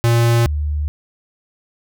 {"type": "tone pair in turn", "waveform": ["square", "sine"], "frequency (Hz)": [117.3, 74.31], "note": ["A#2", "D2"], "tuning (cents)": [11, 21], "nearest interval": "minor sixth", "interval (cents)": 790, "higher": "first", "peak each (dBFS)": [-12, -17], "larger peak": "first", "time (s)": [[0.04, 0.46], [0.46, 0.88]], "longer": "neither", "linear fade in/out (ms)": 0, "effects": []}